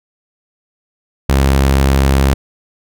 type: tone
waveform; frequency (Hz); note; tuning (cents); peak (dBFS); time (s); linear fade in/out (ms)
sawtooth; 67.8; C#2; -38; -5; 1.29-2.34; 5
effects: none